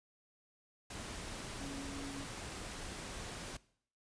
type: tone in noise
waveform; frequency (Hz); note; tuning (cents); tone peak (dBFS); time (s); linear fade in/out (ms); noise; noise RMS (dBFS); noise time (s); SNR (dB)
sine; 277.2; C#4; 0; -45; 1.6-2.25; 5; pink; -45; 0.9-3.57; -3
effects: noise-tail reverb RT60 0.6 s tail -20 dB re dry + resampled to 22050 Hz